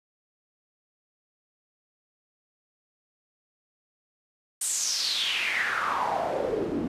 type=noise with band-pass filter sweep; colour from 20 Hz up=pink; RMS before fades=-28 dBFS; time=4.61-6.88 s; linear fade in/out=5 ms; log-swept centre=9000 to 250 Hz; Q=4.9; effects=resampled to 32000 Hz